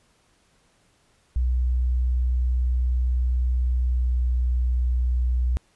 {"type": "tone with pitch glide", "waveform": "sine", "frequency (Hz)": [62, 61.57], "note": ["B1", "B1"], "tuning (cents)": [7, -5], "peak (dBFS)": -19, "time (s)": [1.36, 5.57], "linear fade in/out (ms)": 0, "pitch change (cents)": -12, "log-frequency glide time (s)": [3.87, 4.11], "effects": ["pink hiss -63 dBFS RMS until 5.75 s", "resampled to 24000 Hz"]}